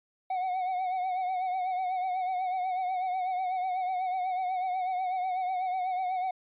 triangle tone with vibrato, 740 Hz, F#5, in tune, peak -26 dBFS, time 0.3-6.31 s, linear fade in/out 5 ms, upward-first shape triangle, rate 8.1 Hz, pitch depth 64 cents each way, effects resampled to 8000 Hz

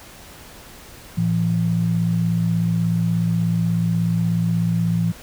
sine tone pair together, 113.4 / 169.91 Hz, A#2 / F3, -47 / -47 cents, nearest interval perfect fifth, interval 700 cents, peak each -22 / -18 dBFS, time 1.17-5.12 s, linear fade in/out 10 ms, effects pink hiss -42 dBFS RMS until 5.22 s

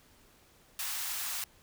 white high-pass noise, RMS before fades -36 dBFS, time 0.79-1.44 s, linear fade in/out 2 ms, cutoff 800 Hz, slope 24 dB/octave, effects pink hiss -62 dBFS RMS until 1.62 s

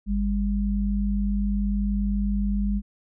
sine tone pair together, 50.4 / 201.6 Hz, G1 / G3, +49 / +49 cents, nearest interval 2 octaves, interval 2400 cents, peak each -24 dBFS, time 0.06-2.82 s, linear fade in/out 50 ms, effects none

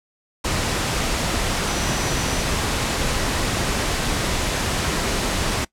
sine tone in noise, 5920 Hz, F#8, in tune, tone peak -33 dBFS, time 1.67-2.42 s, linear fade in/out 10 ms, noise pink, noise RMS -22 dBFS, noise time 0.44-5.65 s, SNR -14 dB, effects noise-tail reverb RT60 0.1 s tail -21 dB re dry + low-pass 9000 Hz 12 dB/octave

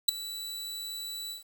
sawtooth tone with ADSR envelope, 3951 Hz, B7, in tune, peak -12 dBFS, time 0.08-1.44 s, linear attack 10 ms, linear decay 4 ms, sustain -21 dB, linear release 130 ms, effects 9-bit

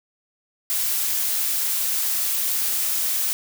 blue noise, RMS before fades -23 dBFS, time 0.7-3.33 s, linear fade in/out 0 ms, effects none

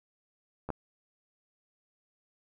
clicks, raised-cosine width 1 ms, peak -23 / -18 dBFS, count 2, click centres 0.69 / 0.703 s, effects none

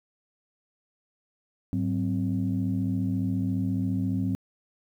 sine tone cluster, 104.4 / 187.7 / 262.2 Hz, G#2 / F#3 / C4, +10 / +25 / +4 cents, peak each -28 dBFS, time 1.73-4.35 s, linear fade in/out 0 ms, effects tanh soft clip ceiling -17 dBFS + 10-bit

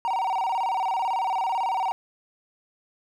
triangle tone with vibrato, 843 Hz, G#5, 26 cents sharp, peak -21 dBFS, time 0.05-1.92 s, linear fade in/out 0 ms, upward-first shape square, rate 18 Hz, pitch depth 180 cents each way, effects none

